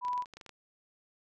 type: tone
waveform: sine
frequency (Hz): 987.8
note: B5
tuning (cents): 0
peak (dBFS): -30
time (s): 0.01-0.25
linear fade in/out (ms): 50
type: clicks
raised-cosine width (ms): 0.2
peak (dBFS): -31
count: 11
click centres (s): 0.05 / 0.083 / 0.132 / 0.178 / 0.223 / 0.258 / 0.337 / 0.37 / 0.412 / 0.463 / 0.493
effects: none